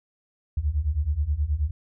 sine beating tone pair, 69 / 78.4 Hz, C#2 / D#2, -7 / +14 cents, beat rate 9.4 Hz, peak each -26 / -24 dBFS, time 0.57-1.71 s, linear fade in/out 5 ms, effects none

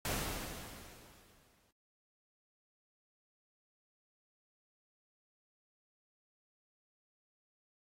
pink noise with exponential decay, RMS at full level -35 dBFS, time 0.05-1.71 s, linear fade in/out 2 ms, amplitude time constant 360 ms, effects AAC 48 kbps

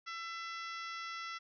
harmonic tone, 670 Hz, E5, 28 cents sharp, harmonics 2 / 3 / 4 / 5 / 6 / 7 / 8 / 9, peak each -43 / -46 / -52 / -52 / -57 / -56 / -53 / -60 dBFS, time 0.06-1.39 s, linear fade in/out 20 ms, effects none

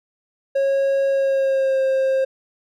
triangle tone with pitch glide, 547 to 531.7 Hz, C#5 to C5, -23 to +28 cents, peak -14 dBFS, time 0.55-2.25 s, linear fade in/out 10 ms, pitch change -49 cents, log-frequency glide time 1.08-1.81 s, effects none

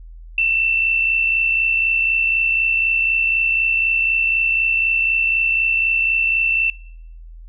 sine tone with amplitude modulation, 2678 Hz, E7, 27 cents sharp, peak -12 dBFS, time 0.38-6.7 s, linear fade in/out 2 ms, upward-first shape sine, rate 64 Hz, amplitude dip 45%, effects noise-tail reverb RT60 0.8 s tail -26 dB re dry + added 41 Hz sine -35 dBFS peak until 7.48 s

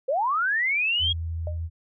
sine linear sweep, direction up, 492.6 to 3322 Hz, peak -21 dBFS, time 0.08-1.13 s, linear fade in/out 10 ms
sine tone with vibrato, 82.41 Hz, E2, in tune, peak -27 dBFS, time 0.99-1.7 s, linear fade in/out 50 ms, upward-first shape sine, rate 13 Hz, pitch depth 9 cents each way
sine tone with exponential decay, 608 Hz, D#5, 40 cents flat, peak -29 dBFS, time 1.47-1.6 s, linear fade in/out 2 ms, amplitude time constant 28 ms
effects none

